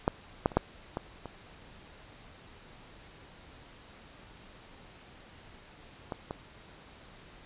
clicks, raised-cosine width 1 ms, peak -10 / -9 / -28 / -8 / -18 / -25 / -20 / -21 dBFS, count 8, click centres 0.079 / 0.459 / 0.518 / 0.57 / 0.971 / 1.257 / 6.122 / 6.309 s, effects pink hiss -53 dBFS RMS until 7.45 s + resampled to 8000 Hz

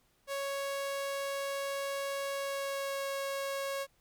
sawtooth tone with pitch glide, 554.4 to 550.3 Hz, C#5 to C#5, 0 to -13 cents, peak -30 dBFS, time 0.27-3.87 s, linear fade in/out 50 ms, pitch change -13 cents, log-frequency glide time 2.32-3.05 s, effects pink hiss -71 dBFS RMS until 4 s

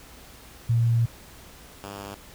sine / 5% pulse tone pair in turn, 116.54 / 100.03 Hz, A#2 / G2, 0 / +36 cents, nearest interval minor third, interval 264 cents, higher first, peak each -18 / -25 dBFS, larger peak first, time 0.69-1.06 / 1.83-2.15 s, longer first, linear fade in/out 10 ms, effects added 60 Hz sine -53 dBFS peak until 2.34 s + pink hiss -48 dBFS RMS until 2.34 s

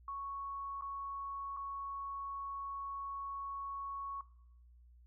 sine tone with dropouts, 1108.7 Hz, C#6, in tune, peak -39 dBFS, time 0.08-4.21 s, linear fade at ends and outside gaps 2 ms, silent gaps 0.811-0.821 / 1.566-1.57 s, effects noise-tail reverb RT60 0.8 s tail -20 dB re dry + added 60 Hz sine -58 dBFS peak until 5.06 s

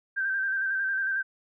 sine tone with vibrato, 1568 Hz, G6, in tune, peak -25 dBFS, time 0.16-1.23 s, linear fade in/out 20 ms, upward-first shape square, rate 11 Hz, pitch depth 31 cents each way, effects none

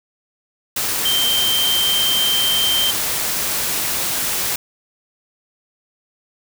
sine tone in noise, 3136 Hz, G7, in tune, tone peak -16 dBFS, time 1.05-2.91 s, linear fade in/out 5 ms, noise white, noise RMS -21 dBFS, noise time 0.76-4.56 s, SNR +2 dB, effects none

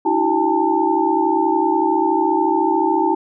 sine tone cluster, 296.2 / 326.6 / 377.4 / 822 / 896 Hz, D4 / E4 / F#4 / G#5 / A5, +15 / -16 / +34 / -18 / +31 cents, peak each -26 / -19 / -21 / -23 / -18 dBFS, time 0.05-3.15 s, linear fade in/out 10 ms, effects none

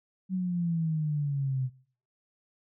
sine exponential sweep, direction down, 188.8 to 127.5 Hz, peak -26 dBFS, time 0.29-1.7 s, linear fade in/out 50 ms, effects noise-tail reverb RT60 0.5 s tail -21 dB re dry

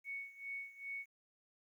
sine tone with tremolo, 2221 Hz, C#7, 3 cents sharp, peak -40 dBFS, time 0.04-1.06 s, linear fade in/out 50 ms, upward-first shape sine, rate 2.5 Hz, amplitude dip 85%, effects 12-bit

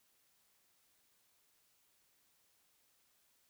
silence, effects white hiss -74 dBFS RMS until 3.49 s

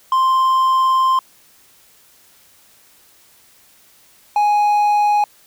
triangle tone pair in turn, 1047 / 831 Hz, C6 / G#5, +1 / +1 cents, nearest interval major third, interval 400 cents, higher first, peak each -10 dBFS, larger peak neither, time 0.12-1.19 / 4.36-5.24 s, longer first, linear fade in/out 2 ms, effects white hiss -51 dBFS RMS until 5.46 s

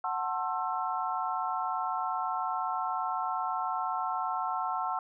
sine chord, F# half-diminished seventh, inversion none, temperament just, 740 / 888 / 1065.6 / 1332 Hz, F#5 / A5 / C6 / E6, 0 / +16 / +31 / +18 cents, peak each -34 / -35 / -35 / -35 dBFS, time 0.04-4.99 s, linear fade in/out 2 ms, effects none

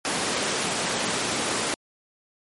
pink high-pass noise, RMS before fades -26 dBFS, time 0.05-1.74 s, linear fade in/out 0 ms, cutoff 230 Hz, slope 12 dB/octave, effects MP3 48 kbps

